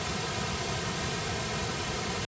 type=noise with comb filter; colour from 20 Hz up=pink; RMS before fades=-31 dBFS; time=0-2.25 s; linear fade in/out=0 ms; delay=3.5 ms; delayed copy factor=-0.65; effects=high-pass 80 Hz 12 dB/octave + resampled to 16000 Hz

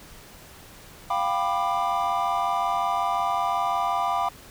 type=chord; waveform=triangle; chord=G dominant seventh; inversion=third; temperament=equal with one note detuned; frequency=698.5 / 784 / 987.8 / 1191.1 Hz; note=F5 / G5 / B5 / D6; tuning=0 / 0 / 0 / +24 cents; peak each=-26 dBFS; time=1.1-4.29 s; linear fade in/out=5 ms; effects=pink hiss -47 dBFS RMS until 4.5 s

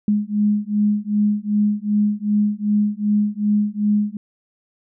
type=beating tone pair; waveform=sine; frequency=207 / 209.6 Hz; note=G#3 / G#3; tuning=-5 / +16 cents; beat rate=2.6 Hz; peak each=-19 dBFS; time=0.08-4.17 s; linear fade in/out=2 ms; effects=none

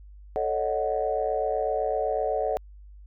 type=chord; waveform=sine; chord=D# half-diminished seventh; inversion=second; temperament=equal; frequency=440 / 554.4 / 622.3 / 740 Hz; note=A4 / C#5 / D#5 / F#5; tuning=0 / 0 / 0 / 0 cents; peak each=-29 dBFS; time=0.36-2.57 s; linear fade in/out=0 ms; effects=tanh soft clip ceiling -13 dBFS + added 50 Hz sine -44 dBFS peak until 3.06 s

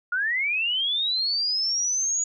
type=linear sweep; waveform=sine; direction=up; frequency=1400 to 6840 Hz; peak=-22 dBFS; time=0.12-2.24 s; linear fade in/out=5 ms; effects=none

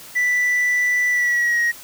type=tone with pitch glide; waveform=sine; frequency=1975.5 to 1887.4 Hz; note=B6 to A#6; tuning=0 to +21 cents; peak=-13 dBFS; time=0.15-1.72 s; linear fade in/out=20 ms; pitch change=-79 cents; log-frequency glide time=1.1-1.6 s; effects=tanh soft clip ceiling -15 dBFS + white hiss -40 dBFS RMS until 1.83 s

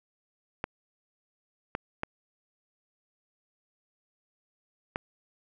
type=clicks; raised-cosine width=0.5 ms; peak=-15 dBFS; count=4; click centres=0.641 / 1.751 / 2.034 / 4.959 s; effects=none

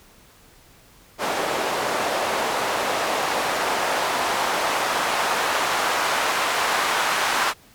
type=noise with band-pass filter sweep; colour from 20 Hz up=white; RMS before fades=-23 dBFS; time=1.18-7.54 s; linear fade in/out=50 ms; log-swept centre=590 to 1100 Hz; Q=1.1; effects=pink hiss -52 dBFS RMS until 7.74 s

